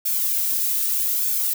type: noise with flanger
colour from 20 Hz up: violet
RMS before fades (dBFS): -22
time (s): 0.05-1.54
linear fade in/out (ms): 10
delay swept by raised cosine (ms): 1 to 2.2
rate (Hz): 0.81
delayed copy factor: -0.5
effects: none